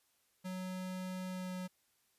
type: tone with pitch glide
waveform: square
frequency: 185 to 183.62 Hz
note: F#3 to F#3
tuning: 0 to -13 cents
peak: -40 dBFS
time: 0.44-1.68 s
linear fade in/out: 20 ms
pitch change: -13 cents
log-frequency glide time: 1.28-1.53 s
effects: white hiss -75 dBFS RMS until 2.18 s + resampled to 32000 Hz